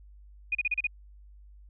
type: tone bursts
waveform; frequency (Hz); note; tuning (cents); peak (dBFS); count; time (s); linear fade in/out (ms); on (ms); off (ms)
sine; 2463; D#7; -18; -24; 6; 0.52-0.87; 5; 30; 34
effects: added 50 Hz sine -49 dBFS peak until 1.69 s